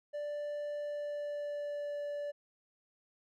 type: tone with pitch glide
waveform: triangle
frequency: 587.3 to 581.2 Hz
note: D5 to D5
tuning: 0 to -18 cents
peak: -34 dBFS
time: 0.13-2.32 s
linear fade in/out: 20 ms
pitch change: -18 cents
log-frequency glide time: 0.79-2.01 s
effects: none